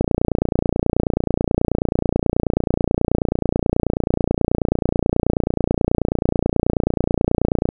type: click train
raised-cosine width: 2 ms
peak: -3 dBFS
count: 226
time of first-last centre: 0.01-7.689 s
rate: 29.3 Hz
effects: none